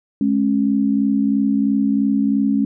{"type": "tone pair together", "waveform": "sine", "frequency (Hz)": [211, 274], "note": ["G#3", "C#4"], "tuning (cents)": [28, -20], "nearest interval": "perfect fourth", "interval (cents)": 452, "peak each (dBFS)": -17, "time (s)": [0.21, 2.65], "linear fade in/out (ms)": 2, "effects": []}